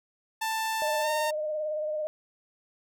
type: tone with pitch glide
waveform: sawtooth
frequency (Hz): 886 to 914.1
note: A5 to A#5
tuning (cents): +12 to -34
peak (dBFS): -24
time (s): 0.41-1.31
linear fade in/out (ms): 10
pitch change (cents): +54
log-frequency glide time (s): 1.01-1.09
type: tone with vibrato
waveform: sine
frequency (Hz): 612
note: D#5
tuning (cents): -29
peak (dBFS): -28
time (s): 0.82-2.07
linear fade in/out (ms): 0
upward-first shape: sine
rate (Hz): 18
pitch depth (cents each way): 31
effects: none